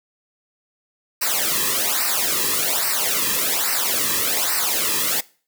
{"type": "noise with flanger", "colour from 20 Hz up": "white", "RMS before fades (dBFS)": -21, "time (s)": [1.21, 5.21], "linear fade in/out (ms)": 10, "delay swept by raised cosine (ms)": [0.29, 1.39], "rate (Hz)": 1.2, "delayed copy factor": -0.95, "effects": ["noise-tail reverb RT60 0.4 s tail -22 dB re dry"]}